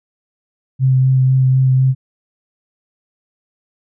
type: tone with vibrato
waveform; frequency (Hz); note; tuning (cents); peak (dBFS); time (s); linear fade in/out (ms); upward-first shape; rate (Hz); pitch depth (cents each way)
sine; 130.81; C3; 0; -9; 0.79-1.95; 50; sine; 4; 13
effects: none